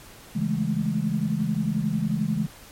sine chord, A major seventh, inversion first, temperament equal with one note detuned, 138.59 / 164.81 / 207.7 / 218.9 Hz, C#3 / E3 / G#3 / A3, 0 / 0 / 0 / -9 cents, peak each -30 / -27 / -26 / -29 dBFS, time 0.35-2.47 s, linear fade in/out 10 ms, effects pink hiss -47 dBFS RMS until 2.71 s + MP3 64 kbps

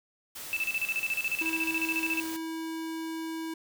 white noise, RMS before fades -41 dBFS, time 0.35-2.37 s, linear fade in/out 10 ms
sine tone with tremolo, 2637 Hz, E7, in tune, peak -26 dBFS, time 0.53-2.2 s, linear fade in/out 0 ms, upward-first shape square, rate 14 Hz, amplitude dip 80%
square tone, 324.1 Hz, E4, 29 cents flat, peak -34 dBFS, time 1.41-3.54 s, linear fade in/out 5 ms
effects none

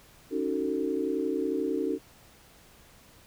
sine chord, D# half-diminished seventh, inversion third, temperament just, 280 / 311.1 / 373.4 / 448 Hz, C#4 / D#4 / F#4 / A4, +18 / 0 / +16 / +31 cents, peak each -32 dBFS, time 0.3-1.99 s, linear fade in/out 50 ms, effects pink hiss -56 dBFS RMS until 3.26 s

